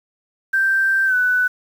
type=tone with pitch glide; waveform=sine; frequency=1568 to 1492.9 Hz; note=G6 to F#6; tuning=0 to +15 cents; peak=-14 dBFS; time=0.53-1.48 s; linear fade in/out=10 ms; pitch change=-85 cents; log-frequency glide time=1.06-1.15 s; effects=7-bit